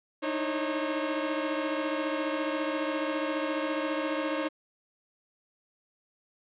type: tone cluster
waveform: sawtooth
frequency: 304.6 / 319.2 / 543 Hz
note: D#4 / D#4 / C#5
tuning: -37 / +44 / -36 cents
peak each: -28 / -32 / -28 dBFS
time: 0.22-4.49 s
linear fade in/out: 20 ms
effects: resampled to 8000 Hz + 9-bit